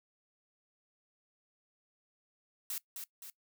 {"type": "noise with echo", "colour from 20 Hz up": "blue", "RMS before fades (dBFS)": -38, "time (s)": [2.7, 2.78], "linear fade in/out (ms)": 2, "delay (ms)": 260, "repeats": 2, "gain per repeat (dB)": -5, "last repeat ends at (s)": 3.3, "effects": ["noise-tail reverb RT60 0.1 s tail -20 dB re dry"]}